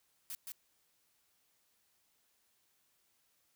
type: noise with echo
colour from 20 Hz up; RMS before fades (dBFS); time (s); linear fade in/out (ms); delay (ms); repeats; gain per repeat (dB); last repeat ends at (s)
blue; -43; 0.3-0.35; 0; 170; 1; -2; 0.52
effects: white hiss -75 dBFS RMS until 3.55 s